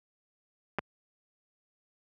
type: clicks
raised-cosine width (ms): 0.5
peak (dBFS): -14 / -18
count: 2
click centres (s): 0.786 / 0.791
effects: high-pass 80 Hz 12 dB/octave